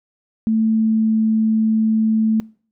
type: tone with pitch glide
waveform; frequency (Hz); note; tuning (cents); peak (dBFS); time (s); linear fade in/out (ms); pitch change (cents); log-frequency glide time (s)
sine; 221.3 to 220; A3 to A3; +10 to 0; -14; 0.47-2.4; 0; -10; 0.66-1.15
effects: noise-tail reverb RT60 0.5 s tail -25 dB re dry